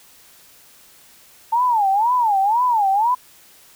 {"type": "tone with vibrato", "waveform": "sine", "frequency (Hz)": 880, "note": "A5", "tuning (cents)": 0, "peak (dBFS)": -14, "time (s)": [1.52, 3.15], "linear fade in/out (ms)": 10, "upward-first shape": "sine", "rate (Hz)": 2, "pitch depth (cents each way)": 230, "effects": ["white hiss -49 dBFS RMS until 3.75 s"]}